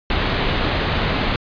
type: low-pass noise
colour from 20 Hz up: pink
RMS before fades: -20 dBFS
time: 0.1-1.36 s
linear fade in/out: 2 ms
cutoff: 4200 Hz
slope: 48 dB/octave
effects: resampled to 11025 Hz